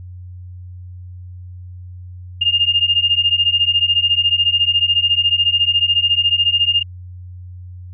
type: beating tone pair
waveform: sine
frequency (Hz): 2814 / 2828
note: F7 / F7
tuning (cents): +12 / +21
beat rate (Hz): 14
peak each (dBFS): -16 / -15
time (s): 2.41-6.83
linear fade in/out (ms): 10
effects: added 90 Hz sine -31 dBFS peak until 7.93 s